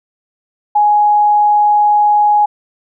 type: tone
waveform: sine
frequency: 834 Hz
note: G#5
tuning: 7 cents sharp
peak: -7 dBFS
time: 0.75-2.46 s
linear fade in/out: 10 ms
effects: none